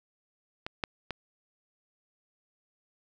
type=clicks; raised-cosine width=0.3 ms; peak=-19 / -13 / -18 dBFS; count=3; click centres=0.665 / 0.838 / 1.107 s; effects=none